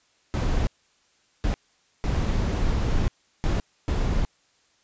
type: noise bursts at uneven times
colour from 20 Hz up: brown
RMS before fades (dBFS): -23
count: 5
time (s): 0.34-0.67 / 1.44-1.54 / 2.04-3.08 / 3.44-3.6 / 3.88-4.25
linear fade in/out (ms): 0
effects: white hiss -64 dBFS RMS until 4.83 s + resampled to 16000 Hz